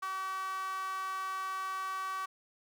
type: tone with high-pass filter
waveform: sawtooth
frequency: 380.6 Hz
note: F#4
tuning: 49 cents sharp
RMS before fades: -37 dBFS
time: 0.02-2.26 s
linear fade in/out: 10 ms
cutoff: 1200 Hz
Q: 8.7
effects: none